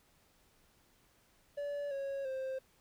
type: tone with pitch steps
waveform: triangle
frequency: 575 / 550.3 / 526.7 Hz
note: D5 / C#5 / C5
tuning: -37 / -13 / +11 cents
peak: -34 dBFS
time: 1.57-2.59 s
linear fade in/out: 10 ms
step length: 340 ms
effects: pink hiss -69 dBFS RMS until 2.8 s